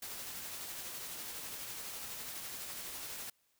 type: noise with tremolo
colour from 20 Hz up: white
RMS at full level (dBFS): -43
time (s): 0.02-3.3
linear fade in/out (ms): 5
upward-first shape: sine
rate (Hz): 12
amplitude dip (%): 25
effects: white hiss -75 dBFS RMS until 3.59 s